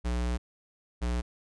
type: tone pair in turn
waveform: square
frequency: 60.2 / 59.92 Hz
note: B1 / A#1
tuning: -44 / +48 cents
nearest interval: unison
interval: 8 cents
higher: first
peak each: -28 dBFS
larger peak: neither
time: 0.04-0.38 / 1.01-1.22 s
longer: first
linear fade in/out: 20 ms
effects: resampled to 22050 Hz